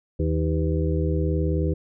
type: harmonic tone with a mistuned harmonic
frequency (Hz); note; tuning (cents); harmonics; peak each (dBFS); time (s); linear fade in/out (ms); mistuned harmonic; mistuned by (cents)
79.1; D#2; +29; 1 / 2 / 4 / 5 / 6; -23 / -26 / -29 / -30 / -31; 0.19-1.74; 10; 6; +87
effects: none